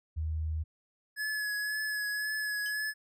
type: tone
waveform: sine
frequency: 78.7 Hz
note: D#2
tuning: 20 cents sharp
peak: -30 dBFS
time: 0.16-0.64 s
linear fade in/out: 20 ms
type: tone with vibrato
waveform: square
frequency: 1700 Hz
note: G#6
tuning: 40 cents sharp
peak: -32 dBFS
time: 1.16-2.94 s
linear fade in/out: 50 ms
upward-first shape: triangle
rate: 1.9 Hz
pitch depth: 26 cents each way
type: tone with exponential decay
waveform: sawtooth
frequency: 3061 Hz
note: G7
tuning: 42 cents flat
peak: -38 dBFS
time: 2.66-2.76 s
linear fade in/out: 0 ms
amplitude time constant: 20 ms
effects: none